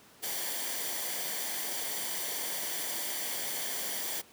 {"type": "noise with comb filter", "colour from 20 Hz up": "white", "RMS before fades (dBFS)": -35, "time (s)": [0.22, 4.22], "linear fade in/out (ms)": 20, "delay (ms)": 0.76, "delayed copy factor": -0.55, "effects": ["pink hiss -57 dBFS RMS until 4.32 s", "high-pass 150 Hz 12 dB/octave"]}